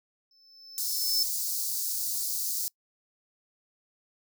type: tone with exponential growth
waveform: triangle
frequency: 5270 Hz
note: E8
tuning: 1 cent flat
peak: -21 dBFS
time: 0.31-1.23 s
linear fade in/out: 2 ms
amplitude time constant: 200 ms
type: high-pass noise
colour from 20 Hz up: white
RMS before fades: -31 dBFS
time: 0.78-2.68 s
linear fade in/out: 0 ms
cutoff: 4400 Hz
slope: 48 dB/octave
effects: noise-tail reverb RT60 0.1 s tail -25 dB re dry